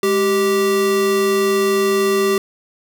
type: tone pair together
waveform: square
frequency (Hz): 207.5 / 390.2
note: G#3 / G4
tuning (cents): -1 / -8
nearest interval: major seventh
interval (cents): 1093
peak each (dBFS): -24 / -15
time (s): 0.03-2.38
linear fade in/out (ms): 2
effects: none